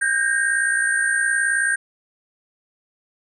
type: tone cluster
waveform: sine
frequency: 1547 / 1606 / 1849 / 8810 Hz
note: G6 / G6 / A#6 / C#9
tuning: -23 / +41 / -15 / -12 cents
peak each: -25 / -19 / -26 / -27 dBFS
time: 0.01-1.76 s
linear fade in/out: 10 ms
effects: none